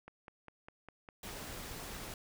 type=click train; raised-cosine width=0.5 ms; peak=-34 dBFS; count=7; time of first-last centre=0.08-1.29 s; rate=4.96 Hz
type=noise; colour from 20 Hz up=pink; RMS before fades=-45 dBFS; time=1.23-2.14 s; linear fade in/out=2 ms
effects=none